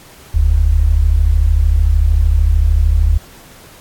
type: tone pair together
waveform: sine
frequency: 42.54 / 75.8 Hz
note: F1 / D#2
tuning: -45 / -45 cents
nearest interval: minor seventh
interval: 1000 cents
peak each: -11 dBFS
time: 0.34-3.18 s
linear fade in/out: 10 ms
effects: pink hiss -41 dBFS RMS until 3.8 s + AAC 64 kbps